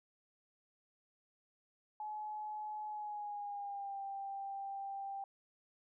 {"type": "tone with pitch glide", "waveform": "sine", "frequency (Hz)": [850, 788.5], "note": ["G#5", "G5"], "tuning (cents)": [40, 10], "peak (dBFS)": -40, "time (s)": [2, 5.24], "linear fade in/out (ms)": 2, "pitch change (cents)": -130, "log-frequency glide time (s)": [2.87, 4], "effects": []}